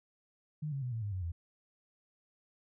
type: tone with pitch steps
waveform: sine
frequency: 151.9 / 137.69 / 124.81 / 113.14 / 102.56 / 92.97 / 84.27 Hz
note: D#3 / C#3 / B2 / A2 / G#2 / F#2 / E2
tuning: -41 / -11 / +19 / +49 / -21 / +9 / +39 cents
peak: -34 dBFS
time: 0.62-1.32 s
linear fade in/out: 10 ms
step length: 100 ms
effects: none